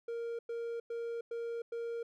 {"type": "tone bursts", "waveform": "triangle", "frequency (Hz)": 466.2, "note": "A#4", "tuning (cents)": 0, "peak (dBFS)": -34, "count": 5, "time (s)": [0.08, 2.03], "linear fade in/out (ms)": 5, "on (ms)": 310, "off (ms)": 100, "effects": []}